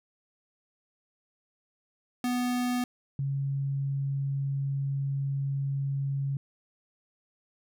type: tone pair in turn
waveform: square / sine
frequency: 246.9 / 138.18 Hz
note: B3 / C#3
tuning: 0 / -5 cents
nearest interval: minor seventh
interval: 1005 cents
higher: first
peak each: -27 dBFS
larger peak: neither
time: 2.24-2.84 / 3.19-6.37 s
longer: second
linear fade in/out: 2 ms
effects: none